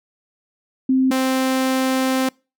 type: tone pair in turn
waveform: sine / sawtooth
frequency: 261.6 / 261.6 Hz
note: C4 / C4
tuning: 0 / 0 cents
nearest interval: unison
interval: 0 cents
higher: neither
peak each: -13 dBFS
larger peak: neither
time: 0.89-1.11 / 1.11-2.29 s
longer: second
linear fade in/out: 5 ms
effects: noise-tail reverb RT60 0.3 s tail -26 dB re dry